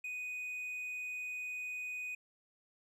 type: tone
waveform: triangle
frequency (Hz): 2489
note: D#7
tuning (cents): 0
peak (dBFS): -37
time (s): 0.04-2.15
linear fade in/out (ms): 5
effects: none